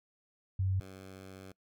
sine / 10% pulse tone pair in turn, 95 / 95 Hz, F#2 / F#2, +46 / +46 cents, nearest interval unison, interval 0 cents, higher neither, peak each -28 / -39 dBFS, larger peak first, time 0.59-0.8 / 0.8-1.52 s, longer second, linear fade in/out 5 ms, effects noise-tail reverb RT60 0.1 s tail -24 dB re dry

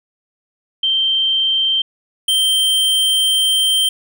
sine / square tone pair in turn, 3136 / 3136 Hz, G7 / G7, 0 / 0 cents, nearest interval unison, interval 0 cents, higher neither, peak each -13 dBFS, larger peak neither, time 0.83-1.82 / 2.28-3.89 s, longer second, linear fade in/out 5 ms, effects none

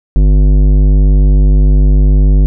sine tone with tanh clipping, 49.62 Hz, G1, 22 cents sharp, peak -6 dBFS, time 0.16-2.46 s, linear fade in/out 0 ms, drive 14 dB, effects none

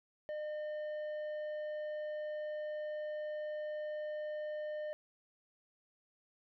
sine tone with tanh clipping, 606 Hz, D#5, 46 cents flat, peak -39 dBFS, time 0.29-4.93 s, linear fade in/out 0 ms, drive 7 dB, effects none

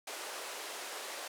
pink band-pass noise, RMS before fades -43 dBFS, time 0.07-1.28 s, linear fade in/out 5 ms, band 430 to 12000 Hz, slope 24 dB/octave, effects none

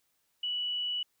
sine tone, 2950 Hz, F#7, 6 cents flat, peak -30 dBFS, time 0.43-1.03 s, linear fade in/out 5 ms, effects white hiss -75 dBFS RMS until 1.2 s

